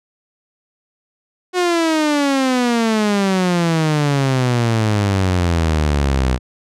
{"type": "exponential sweep", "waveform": "sawtooth", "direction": "down", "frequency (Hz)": [367, 61.74], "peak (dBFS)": -10, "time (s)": [1.53, 6.39], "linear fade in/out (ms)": 50, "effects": ["low-pass 8000 Hz 12 dB/octave"]}